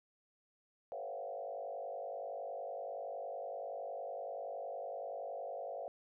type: tone with frequency modulation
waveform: sine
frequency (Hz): 614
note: D#5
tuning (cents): -23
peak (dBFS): -40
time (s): 0.92-5.88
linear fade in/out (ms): 0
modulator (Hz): 50.7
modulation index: 2.5
effects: none